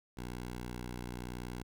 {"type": "tone", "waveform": "10% pulse", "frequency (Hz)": 60.9, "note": "B1", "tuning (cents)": -24, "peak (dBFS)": -32, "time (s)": [0.17, 1.63], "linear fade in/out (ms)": 5, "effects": []}